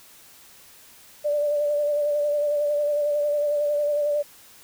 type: tone with vibrato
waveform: sine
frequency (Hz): 587.3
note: D5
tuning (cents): 0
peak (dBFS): -20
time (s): 1.24-4.23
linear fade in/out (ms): 20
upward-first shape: sine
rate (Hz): 11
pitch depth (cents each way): 27
effects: white hiss -50 dBFS RMS until 4.63 s